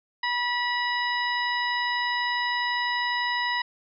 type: harmonic tone with a mistuned harmonic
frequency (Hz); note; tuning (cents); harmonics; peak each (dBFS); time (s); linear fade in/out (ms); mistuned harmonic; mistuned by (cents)
972; B5; -28; 1 / 2 / 3 / 4 / 5; -28 / -27 / -36 / -34 / -37; 0.23-3.62; 5; 5; +61
effects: none